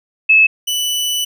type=tone pair in turn; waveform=sine / sawtooth; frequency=2600 / 2975 Hz; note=E7 / F#7; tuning=-24 / +9 cents; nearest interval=major second; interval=233 cents; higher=second; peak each=-6 / -13 dBFS; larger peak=first; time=0.29-0.47 / 0.67-1.25 s; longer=second; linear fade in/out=10 ms; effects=none